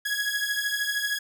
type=beating tone pair; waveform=sawtooth; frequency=1661.2 / 1674.2 Hz; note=G#6 / G#6; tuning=0 / +13 cents; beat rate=13 Hz; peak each=-25 dBFS; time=0.05-1.19 s; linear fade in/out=10 ms; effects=none